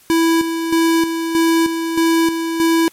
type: tone with tremolo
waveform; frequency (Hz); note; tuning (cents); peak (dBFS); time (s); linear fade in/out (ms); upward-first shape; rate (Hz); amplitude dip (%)
square; 329.6; E4; 0; -12; 0.1-2.88; 0; square; 1.6; 55
effects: white hiss -49 dBFS RMS until 2.92 s + MP3 64 kbps